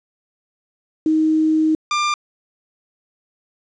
sine / sawtooth tone pair in turn, 314 / 1193.1 Hz, D#4 / D6, +16 / +27 cents, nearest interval octave + major seventh, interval 2311 cents, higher second, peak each -13 dBFS, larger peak neither, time 1.06-1.75 / 1.91-2.14 s, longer first, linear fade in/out 2 ms, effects resampled to 16000 Hz + 8-bit

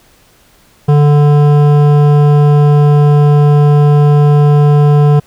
sine tone with hard clipping, 146.6 Hz, D3, 3 cents flat, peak -6 dBFS, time 0.88-5.2 s, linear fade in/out 10 ms, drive 13 dB, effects pink hiss -47 dBFS RMS until 5.26 s

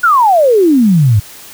sine exponential sweep, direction down, 1480 to 97 Hz, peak -5 dBFS, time 0.03-1.2 s, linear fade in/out 10 ms, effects white hiss -34 dBFS RMS until 1.53 s

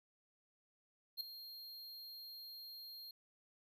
square tone with ADSR envelope, 4220 Hz, C8, 14 cents sharp, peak -37 dBFS, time 1.17-3.11 s, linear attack 37 ms, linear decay 4 ms, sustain -13 dB, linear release 3 ms, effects none

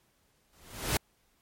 pink noise with exponential growth, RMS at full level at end -25 dBFS, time 0.53-0.97 s, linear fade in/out 2 ms, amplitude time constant 95 ms, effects pink hiss -70 dBFS RMS until 1.41 s + MP3 64 kbps

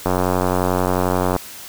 click train, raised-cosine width 1 ms, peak -4 dBFS, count 120, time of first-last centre 0.06-1.363 s, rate 91.3 Hz, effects white hiss -36 dBFS RMS until 1.68 s

